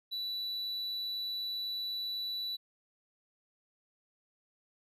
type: tone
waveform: triangle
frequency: 3954 Hz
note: B7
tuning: 1 cent sharp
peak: -33 dBFS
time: 0.11-2.57 s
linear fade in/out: 20 ms
effects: resampled to 32000 Hz